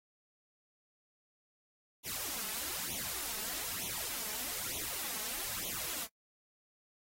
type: noise with flanger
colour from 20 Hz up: white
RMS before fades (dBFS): -39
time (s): 2.03-6.08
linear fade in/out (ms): 50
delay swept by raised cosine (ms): 0.3 to 4.7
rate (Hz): 1.1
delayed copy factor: +0.95
effects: noise-tail reverb RT60 0.1 s tail -24 dB re dry + AAC 48 kbps